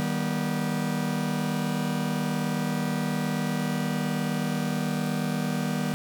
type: chord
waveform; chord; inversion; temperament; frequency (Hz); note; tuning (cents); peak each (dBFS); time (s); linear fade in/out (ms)
45% pulse; Eb augmented; none; just; 155.56 / 194.45 / 243.1; Eb3 / G3 / B3; 0 / -14 / -27; -30; 0-5.94; 0
effects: none